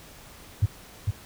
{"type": "tone with echo", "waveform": "sine", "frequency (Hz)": 101.6, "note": "G#2", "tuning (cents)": -38, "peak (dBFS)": -15, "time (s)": [0.62, 0.66], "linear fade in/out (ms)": 10, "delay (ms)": 450, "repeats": 1, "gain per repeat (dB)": -5, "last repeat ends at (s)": 1.11, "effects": ["tanh soft clip ceiling -11 dBFS", "pink hiss -48 dBFS RMS until 1.25 s"]}